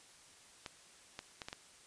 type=clicks; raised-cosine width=0.2 ms; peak=-25 dBFS; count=5; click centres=0.662 / 1.191 / 1.418 / 1.485 / 1.529 s; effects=white hiss -60 dBFS RMS until 1.86 s + resampled to 22050 Hz